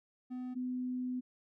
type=tone pair in turn; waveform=triangle / sine; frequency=251.8 / 251.8 Hz; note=B3 / B3; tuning=+34 / +34 cents; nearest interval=unison; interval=0 cents; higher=neither; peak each=-36 / -34 dBFS; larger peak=second; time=0.3-0.55 / 0.55-1.21 s; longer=second; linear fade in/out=20 ms; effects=none